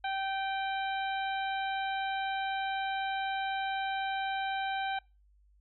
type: harmonic tone with a mistuned harmonic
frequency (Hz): 776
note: G5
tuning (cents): -18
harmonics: 1 / 2 / 3 / 4 / 5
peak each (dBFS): -32 / -38 / -42 / -44 / -46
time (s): 0.04-4.99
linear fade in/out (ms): 5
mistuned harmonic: 3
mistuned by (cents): +31
effects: noise-tail reverb RT60 0.3 s tail -26 dB re dry + added 50 Hz sine -61 dBFS peak until 5.6 s